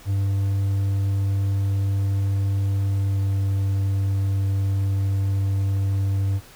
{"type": "tone with pitch glide", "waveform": "triangle", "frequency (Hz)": [98.5, 97.88], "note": ["G2", "G2"], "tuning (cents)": [9, -2], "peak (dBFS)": -17, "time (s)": [0.05, 6.41], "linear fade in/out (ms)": 50, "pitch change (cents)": -11, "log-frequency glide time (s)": [2.86, 3.39], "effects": ["pink hiss -47 dBFS RMS until 6.55 s"]}